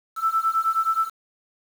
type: beating tone pair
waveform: sine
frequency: 1318.5 / 1328 Hz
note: E6 / E6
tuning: 0 / +12 cents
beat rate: 9.5 Hz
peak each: -23 / -22 dBFS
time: 0.16-1.1 s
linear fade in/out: 50 ms
effects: 7-bit